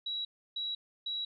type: tone bursts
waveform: sine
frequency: 3888 Hz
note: B7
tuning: 28 cents flat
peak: -33 dBFS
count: 3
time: 0.06-1.25 s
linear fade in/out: 5 ms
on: 190 ms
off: 310 ms
effects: none